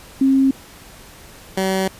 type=tone pair in turn; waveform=sine / 15% pulse; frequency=268.4 / 190.39 Hz; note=C4 / F#3; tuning=+44 / +50 cents; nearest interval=tritone; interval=594 cents; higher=first; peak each=-11 dBFS; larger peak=neither; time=0.21-0.51 / 1.57-1.88 s; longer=second; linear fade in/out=5 ms; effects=pink hiss -42 dBFS RMS until 1.99 s + resampled to 32000 Hz